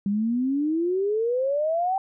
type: exponential sweep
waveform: sine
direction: up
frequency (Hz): 196 to 784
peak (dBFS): -21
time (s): 0.06-1.98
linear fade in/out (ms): 2
effects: none